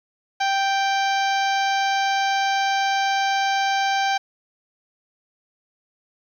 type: harmonic tone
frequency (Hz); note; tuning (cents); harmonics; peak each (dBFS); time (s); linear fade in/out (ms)
784; G5; 0; 1 / 2 / 3 / 4 / 5 / 6 / 7 / 8; -20 / -26 / -30 / -32 / -34 / -36 / -37 / -38; 0.4-4.18; 10
effects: 9-bit